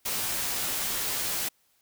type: noise with comb filter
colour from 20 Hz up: white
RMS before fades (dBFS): -30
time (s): 0.05-1.49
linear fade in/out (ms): 10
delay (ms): 14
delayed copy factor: -0.55
effects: white hiss -68 dBFS RMS until 1.81 s